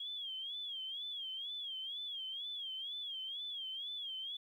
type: tone with vibrato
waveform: sine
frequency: 3280 Hz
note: G#7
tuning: 22 cents flat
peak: -40 dBFS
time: 0-4.37 s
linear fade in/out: 5 ms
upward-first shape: sine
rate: 2.1 Hz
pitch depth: 120 cents each way
effects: 12-bit